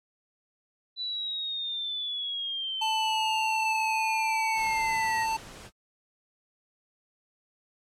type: linear sweep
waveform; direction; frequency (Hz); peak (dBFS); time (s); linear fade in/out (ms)
sine; down; 3988 to 1864.7; -30; 0.96-5.27; 50
type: tone with pitch glide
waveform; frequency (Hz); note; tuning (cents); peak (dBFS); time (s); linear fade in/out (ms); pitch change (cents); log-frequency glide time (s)
square; 880 to 891.3; A5 to A5; 0 to +22; -27; 2.81-5.37; 10; +22; 3.58-5.25
type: noise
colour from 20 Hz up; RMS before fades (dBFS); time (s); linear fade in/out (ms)
pink; -46; 4.54-5.71; 50
effects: low-pass 9000 Hz 12 dB/octave + AAC 64 kbps